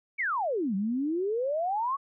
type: exponential two-way sweep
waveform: sine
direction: down then up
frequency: 2349 to 186.8 to 1139 Hz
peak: -26 dBFS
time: 0.18-1.97 s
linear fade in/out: 20 ms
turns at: 0.75 s
effects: none